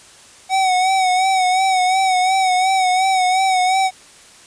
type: tone with vibrato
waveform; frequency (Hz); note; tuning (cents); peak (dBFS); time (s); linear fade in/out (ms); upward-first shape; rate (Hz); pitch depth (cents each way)
square; 750; F#5; +23; -14; 0.49-3.91; 50; sine; 2.8; 47
effects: white hiss -44 dBFS RMS until 4.46 s + resampled to 22050 Hz